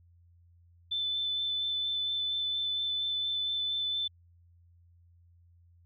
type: tone with vibrato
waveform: sine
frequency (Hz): 3520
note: A7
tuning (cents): 0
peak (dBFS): -29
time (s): 0.91-4.08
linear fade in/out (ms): 10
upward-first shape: sine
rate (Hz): 4.3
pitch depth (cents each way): 10
effects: added 86 Hz sine -58 dBFS peak until 5.85 s